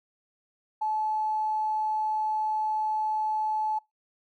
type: tone with tanh clipping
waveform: triangle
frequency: 863 Hz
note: A5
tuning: 34 cents flat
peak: -25 dBFS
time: 0.81-3.79 s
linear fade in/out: 10 ms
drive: 3 dB
effects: noise-tail reverb RT60 0.2 s tail -25 dB re dry